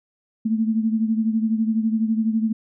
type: beating tone pair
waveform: sine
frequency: 220 / 232 Hz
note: A3 / A#3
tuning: 0 / -8 cents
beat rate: 12 Hz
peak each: -19 / -25 dBFS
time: 0.45-2.53 s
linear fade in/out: 10 ms
effects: none